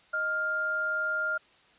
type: tone pair together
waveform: sine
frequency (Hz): 624.1 / 1402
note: D#5 / F6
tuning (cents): +5 / +6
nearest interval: octave + major second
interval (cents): 1401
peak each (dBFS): -37 / -27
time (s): 0.13-1.38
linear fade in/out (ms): 10
effects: white hiss -60 dBFS RMS until 1.78 s + resampled to 8000 Hz